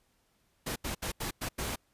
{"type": "noise bursts at uneven times", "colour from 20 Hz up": "pink", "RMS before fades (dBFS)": -35, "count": 6, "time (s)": [[0.66, 0.76], [0.84, 0.95], [1.02, 1.12], [1.2, 1.31], [1.41, 1.49], [1.58, 1.76]], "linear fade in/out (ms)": 10, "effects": ["pink hiss -72 dBFS RMS until 1.93 s", "resampled to 32000 Hz"]}